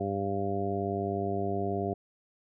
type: harmonic tone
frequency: 99 Hz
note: G2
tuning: 18 cents sharp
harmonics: 1 / 2 / 3 / 4 / 5 / 6 / 7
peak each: -36 / -36 / -38 / -33 / -43 / -41 / -34 dBFS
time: 0-1.94 s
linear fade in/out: 10 ms
effects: none